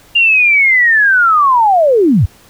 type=linear sweep; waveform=sine; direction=down; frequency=2814 to 70.3 Hz; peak=-6 dBFS; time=0.15-2.26 s; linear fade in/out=10 ms; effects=pink hiss -44 dBFS RMS until 2.49 s